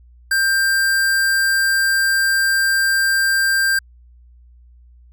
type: tone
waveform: square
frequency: 1575 Hz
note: G6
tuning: 8 cents sharp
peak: -15 dBFS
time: 0.31-3.79 s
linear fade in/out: 5 ms
effects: added 60 Hz sine -44 dBFS peak until 5.12 s